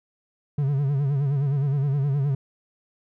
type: tone with vibrato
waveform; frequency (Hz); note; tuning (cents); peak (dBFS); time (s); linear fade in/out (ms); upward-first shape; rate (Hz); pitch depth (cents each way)
triangle; 140; C#3; +18; -18; 0.58-2.35; 5; sine; 9.6; 89
effects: none